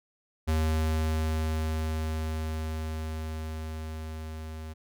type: tone with level ramp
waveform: square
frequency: 78.9 Hz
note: D#2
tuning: 25 cents sharp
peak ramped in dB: -24 to -38 dBFS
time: 0.47-4.74 s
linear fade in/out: 20 ms
effects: none